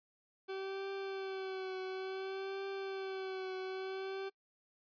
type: tone with vibrato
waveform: 40% pulse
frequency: 383.2 Hz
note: G4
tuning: 39 cents flat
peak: -38 dBFS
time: 0.48-4.3 s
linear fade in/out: 20 ms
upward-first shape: triangle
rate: 0.57 Hz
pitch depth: 38 cents each way
effects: noise-tail reverb RT60 0.1 s tail -25 dB re dry + resampled to 11025 Hz